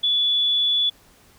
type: tone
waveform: sine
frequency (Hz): 3436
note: A7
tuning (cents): -42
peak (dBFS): -17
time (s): 0.03-0.9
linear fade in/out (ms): 10
effects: pink hiss -54 dBFS RMS until 1.38 s